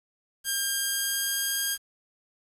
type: tone with pitch glide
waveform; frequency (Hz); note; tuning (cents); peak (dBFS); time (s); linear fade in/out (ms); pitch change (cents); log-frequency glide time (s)
5% pulse; 1606 to 1615.3; G6 to G#6; +41 to -49; -15; 0.44-1.78; 50; +10; 0.75-1.63
effects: resampled to 32000 Hz + 8-bit